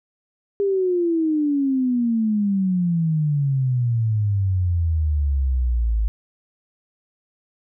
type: exponential sweep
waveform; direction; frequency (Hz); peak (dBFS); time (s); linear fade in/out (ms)
sine; down; 405 to 52.6; -17; 0.6-6.08; 0
effects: none